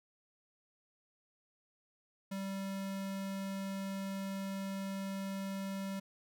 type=tone; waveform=square; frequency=194.6 Hz; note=G3; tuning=12 cents flat; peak=-38 dBFS; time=2.31-6 s; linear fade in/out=10 ms; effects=none